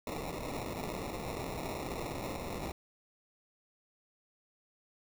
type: noise with sample-and-hold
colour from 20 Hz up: white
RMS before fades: -39 dBFS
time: 0.07-2.72 s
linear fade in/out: 2 ms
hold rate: 1575 Hz
effects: none